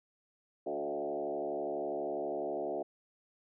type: tone with frequency modulation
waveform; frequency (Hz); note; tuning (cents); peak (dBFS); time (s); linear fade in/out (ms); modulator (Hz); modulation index
sine; 516; C5; -24; -33; 0.66-2.83; 10; 72.2; 2.9
effects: none